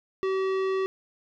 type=tone with tanh clipping; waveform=sine; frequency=381.9 Hz; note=G4; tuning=45 cents flat; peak=-26 dBFS; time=0.23-0.86 s; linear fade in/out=0 ms; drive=16 dB; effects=none